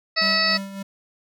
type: harmonic tone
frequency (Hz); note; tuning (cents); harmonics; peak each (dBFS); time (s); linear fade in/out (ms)
646; E5; -35; 1 / 2 / 3 / 4 / 6 / 7 / 8; -29 / -27 / -23 / -28 / -31 / -22 / -25; 0.16-0.58; 20
type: tone with tremolo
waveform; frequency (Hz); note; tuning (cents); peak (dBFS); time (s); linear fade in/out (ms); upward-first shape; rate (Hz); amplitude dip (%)
square; 196; G3; 0; -28; 0.21-0.83; 10; sine; 3.5; 60
effects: none